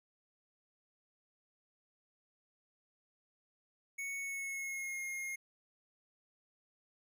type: tone with pitch glide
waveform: square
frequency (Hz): 2217 to 2140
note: C#7 to C7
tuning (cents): 0 to +38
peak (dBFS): -39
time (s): 3.98-5.36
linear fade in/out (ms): 10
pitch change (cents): -62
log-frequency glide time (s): 4.18-5.01
effects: none